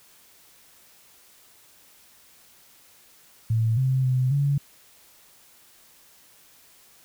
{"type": "tone with pitch steps", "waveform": "sine", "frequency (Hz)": [112.4, 131.1, 128.2, 141.6], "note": ["A2", "C3", "C3", "C#3"], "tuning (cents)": [37, 4, -35, 37], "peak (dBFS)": -19, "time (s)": [3.5, 4.58], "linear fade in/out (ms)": 5, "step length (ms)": 270, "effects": ["white hiss -55 dBFS RMS until 7.04 s"]}